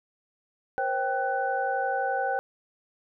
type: tone cluster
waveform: sine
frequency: 483.4 / 535 / 781 / 1493 Hz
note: B4 / C5 / G5 / F#6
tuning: -37 / +38 / -7 / +15 cents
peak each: -35 / -31 / -27 / -32 dBFS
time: 0.78-2.39 s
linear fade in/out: 0 ms
effects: none